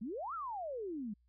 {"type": "exponential two-way sweep", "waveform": "sine", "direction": "up then down", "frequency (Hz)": [196, 1396.9, 196], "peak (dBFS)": -38, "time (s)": [0.01, 1.14], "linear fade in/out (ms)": 10, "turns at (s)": 0.34, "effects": ["added 60 Hz sine -68 dBFS peak until 1.28 s"]}